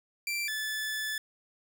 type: tone pair in turn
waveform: sawtooth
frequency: 2351 / 1736.3 Hz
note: D7 / A6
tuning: +1 / -23 cents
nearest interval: perfect fourth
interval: 524 cents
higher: first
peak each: -27 / -28 dBFS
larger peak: first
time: 0.27-0.48 / 0.48-1.18 s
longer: second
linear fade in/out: 2 ms
effects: none